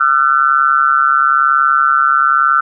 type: tone with amplitude modulation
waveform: sine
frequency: 1355 Hz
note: E6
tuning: 47 cents sharp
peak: -4 dBFS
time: 0-2.61 s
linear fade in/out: 10 ms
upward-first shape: sine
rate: 141 Hz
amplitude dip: 100%
effects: none